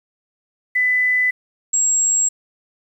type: tone pair in turn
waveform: sine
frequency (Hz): 2000 / 7601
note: B6 / A#8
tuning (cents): +21 / +33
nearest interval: octave + major seventh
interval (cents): 2312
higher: second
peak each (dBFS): -14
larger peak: neither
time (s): 0.75-1.31 / 1.73-2.29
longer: neither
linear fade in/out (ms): 10
effects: 8-bit